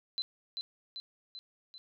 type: tone with echo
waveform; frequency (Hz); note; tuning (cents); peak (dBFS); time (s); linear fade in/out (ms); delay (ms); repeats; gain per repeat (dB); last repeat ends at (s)
sine; 4049; B7; +42; -31; 0.18-0.22; 0; 390; 4; -4; 1.78
effects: none